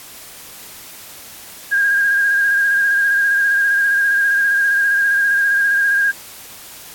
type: tone with vibrato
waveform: sine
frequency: 1619 Hz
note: G#6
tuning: 45 cents flat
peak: -12 dBFS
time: 1.71-6.12 s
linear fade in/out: 20 ms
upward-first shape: square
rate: 15 Hz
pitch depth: 23 cents each way
effects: white hiss -37 dBFS RMS until 6.94 s + AAC 64 kbps